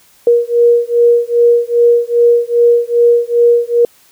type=beating tone pair; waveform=sine; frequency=473.2 / 475.7 Hz; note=A#4 / A#4; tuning=+26 / +35 cents; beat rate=2.5 Hz; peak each=-10 dBFS; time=0.27-3.85 s; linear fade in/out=2 ms; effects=white hiss -48 dBFS RMS until 4.11 s